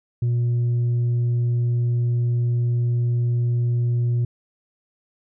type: tone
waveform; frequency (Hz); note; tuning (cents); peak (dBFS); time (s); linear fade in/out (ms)
sine; 120; B2; -49; -15; 0.22-4.25; 5
effects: tanh soft clip ceiling -17 dBFS